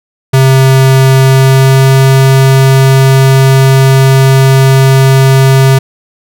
square tone with pitch glide, 132.9 to 133.82 Hz, C3 to C3, +27 to +39 cents, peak -3 dBFS, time 0.33-5.79 s, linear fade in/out 10 ms, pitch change +12 cents, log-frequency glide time 1.22-1.9 s, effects none

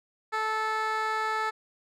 15% pulse tone with band-pass filter, 436.7 Hz, A4, 13 cents flat, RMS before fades -29 dBFS, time 0.32-1.51 s, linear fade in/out 20 ms, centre 1400 Hz, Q 0.94, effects none

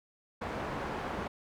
white low-pass noise, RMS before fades -37 dBFS, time 0.41-1.28 s, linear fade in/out 10 ms, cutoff 990 Hz, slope 12 dB/octave, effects none

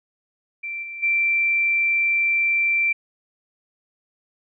sine tone with level steps, 2349 Hz, D7, in tune, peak -27 / -31 / -17 dBFS, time 0.63-2.93 s, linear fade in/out 10 ms, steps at 0.82 / 1.02 s, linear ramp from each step 20 ms, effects none

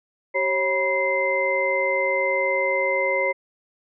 sine tone cluster, 385.2 / 544 / 968 / 2076 Hz, G4 / C#5 / B5 / C7, -30 / -33 / -35 / -14 cents, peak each -29 / -23 / -28 / -23 dBFS, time 0.34-3.33 s, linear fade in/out 20 ms, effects none

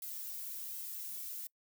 violet noise with flanger, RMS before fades -43 dBFS, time 0.02-1.47 s, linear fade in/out 2 ms, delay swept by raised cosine 1.7 to 2.49 ms, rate 1.3 Hz, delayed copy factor -0.55, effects noise-tail reverb RT60 0.1 s tail -25 dB re dry

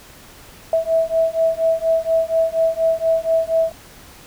sine beating tone pair, 651 / 655.2 Hz, E5 / E5, -22 / -11 cents, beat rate 4.2 Hz, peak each -18 dBFS, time 0.73-3.72 s, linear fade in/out 2 ms, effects pink hiss -43 dBFS RMS until 4.26 s

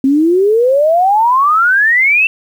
sine exponential sweep, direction up, 261.6 to 2712 Hz, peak -7 dBFS, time 0.04-2.27 s, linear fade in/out 2 ms, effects 7-bit

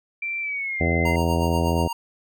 sine tone with pitch glide, 2349 to 2069 Hz, D7 to C7, 0 to -20 cents, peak -25 dBFS, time 0.22-1.16 s, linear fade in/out 5 ms, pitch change -220 cents, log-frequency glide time 0.41-0.85 s
harmonic tone, 83.8 Hz, E2, 29 cents sharp, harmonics 1 / 2 / 3 / 4 / 5 / 6 / 7 / 8 / 9, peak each -23 / -26 / -28 / -29 / -30 / -31 / -31 / -32 / -33 dBFS, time 0.8-1.88 s, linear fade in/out 10 ms
square tone with tremolo, 932.3 Hz, A#5, in tune, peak -26 dBFS, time 1.05-1.93 s, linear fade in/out 5 ms, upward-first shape sine, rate 8.3 Hz, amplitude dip 60%
effects none

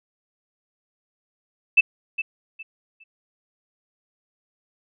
sine tone with echo, 2637 Hz, E7, in tune, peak -10 dBFS, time 1.77-1.81 s, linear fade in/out 10 ms, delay 410 ms, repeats 3, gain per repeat -12 dB, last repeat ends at 3.04 s, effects none

